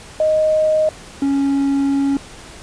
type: tone pair in turn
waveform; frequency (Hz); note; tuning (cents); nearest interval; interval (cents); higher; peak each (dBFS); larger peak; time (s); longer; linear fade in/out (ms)
sine / triangle; 622.3 / 277.2; D#5 / C#4; 0 / 0; octave + major second; 1400; first; -12; neither; 0.2-0.89 / 1.22-2.17; second; 2
effects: pink hiss -38 dBFS RMS until 2.62 s + resampled to 22050 Hz